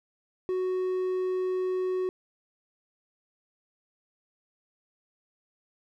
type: tone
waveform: triangle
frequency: 370 Hz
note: F#4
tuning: in tune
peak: -24 dBFS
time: 0.49-2.09 s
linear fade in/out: 0 ms
effects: none